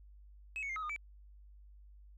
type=tone with pitch steps; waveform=sine; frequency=2573 / 2220 / 2111 / 1275 / 1222 / 2309 Hz; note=E7 / C#7 / C7 / D#6 / D#6 / D7; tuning=-43 / +2 / +15 / +42 / -32 / -30 cents; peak=-35 dBFS; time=0.56-0.962 s; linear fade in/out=0 ms; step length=67 ms; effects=tanh soft clip ceiling -35 dBFS + added 50 Hz sine -54 dBFS peak until 2.17 s